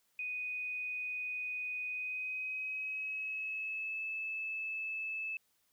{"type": "tone with pitch glide", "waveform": "sine", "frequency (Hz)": [2489, 2614], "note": ["D#7", "E7"], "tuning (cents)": [0, -15], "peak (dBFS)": -36, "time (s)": [0.19, 5.37], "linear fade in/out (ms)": 2, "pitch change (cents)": 85, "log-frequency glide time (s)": [1.86, 4.02], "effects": ["white hiss -75 dBFS RMS until 5.72 s"]}